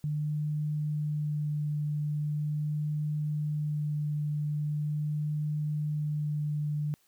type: tone with vibrato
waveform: sine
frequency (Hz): 149.8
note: D3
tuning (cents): +35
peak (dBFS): -28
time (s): 0.04-6.94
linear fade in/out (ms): 0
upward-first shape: sine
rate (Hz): 0.41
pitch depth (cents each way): 10
effects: white hiss -68 dBFS RMS until 7.07 s